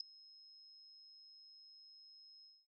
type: tone with ADSR envelope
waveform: sine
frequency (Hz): 5150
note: E8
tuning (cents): -41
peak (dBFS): -34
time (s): 0-2.67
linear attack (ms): 6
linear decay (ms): 4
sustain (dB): -24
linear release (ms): 230
effects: none